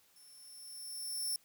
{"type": "tone with level ramp", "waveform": "5% pulse", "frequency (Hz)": 5380, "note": "E8", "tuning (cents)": 34, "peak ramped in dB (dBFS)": [-53, -27], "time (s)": [0.16, 1.36], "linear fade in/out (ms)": 2, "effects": ["white hiss -68 dBFS RMS until 1.44 s"]}